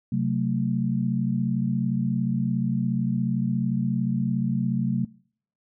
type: tone cluster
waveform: sine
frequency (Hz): 132.1 / 186 / 223.2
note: C3 / F#3 / A3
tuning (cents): +17 / +9 / +25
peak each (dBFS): -26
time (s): 0.12-5.05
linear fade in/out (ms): 5
effects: noise-tail reverb RT60 0.6 s tail -25 dB re dry